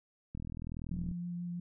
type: click train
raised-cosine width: 5 ms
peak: -29 dBFS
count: 32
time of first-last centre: 0.35-1.114 s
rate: 40.6 Hz
type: tone with vibrato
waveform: sine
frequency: 174.61 Hz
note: F3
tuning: in tune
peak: -36 dBFS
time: 0.91-1.6 s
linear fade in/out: 5 ms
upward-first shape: sine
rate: 6.2 Hz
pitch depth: 10 cents each way
effects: none